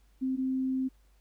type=tone pair in turn; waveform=sine; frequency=261.6 / 261.6 Hz; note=C4 / C4; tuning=0 / 0 cents; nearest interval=unison; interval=0 cents; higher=neither; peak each=-27 dBFS; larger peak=neither; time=0.21-0.37 / 0.37-0.89 s; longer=second; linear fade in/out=20 ms; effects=added 50 Hz sine -60 dBFS peak until 1.2 s + pink hiss -71 dBFS RMS until 1.2 s